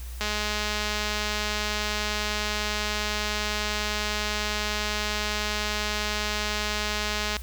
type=click train; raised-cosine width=0.2 ms; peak=-11 dBFS; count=1504; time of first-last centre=0.21-7.367 s; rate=210 Hz; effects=added 60 Hz sine -34 dBFS peak until 7.42 s + white hiss -47 dBFS RMS until 7.42 s